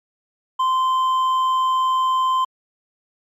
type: tone with hard clipping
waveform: sine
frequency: 1037 Hz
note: C6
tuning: 16 cents flat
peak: -17 dBFS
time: 0.59-2.45 s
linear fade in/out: 10 ms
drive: 4 dB
effects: MP3 64 kbps